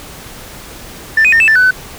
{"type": "tone with pitch steps", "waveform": "sine", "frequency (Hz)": [1778, 2500, 1821, 2635, 1769, 1500, 1510], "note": ["A6", "D#7", "A#6", "E7", "A6", "F#6", "F#6"], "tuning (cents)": [18, 8, -41, -1, 9, 23, 35], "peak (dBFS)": -4, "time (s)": [1.17, 1.709], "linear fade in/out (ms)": 5, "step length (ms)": 77, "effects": ["tanh soft clip ceiling -3 dBFS", "pink hiss -32 dBFS RMS until 1.98 s"]}